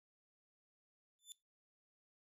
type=tone with exponential growth; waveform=20% pulse; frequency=3520 Hz; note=A7; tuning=in tune; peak=-40 dBFS; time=1.19-1.32 s; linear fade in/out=0 ms; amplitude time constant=28 ms; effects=noise-tail reverb RT60 0.2 s tail -19 dB re dry